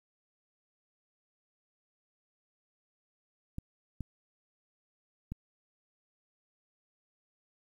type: clicks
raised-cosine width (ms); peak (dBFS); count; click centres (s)
5; -25; 3; 3.584 / 4.007 / 5.32
effects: 10-bit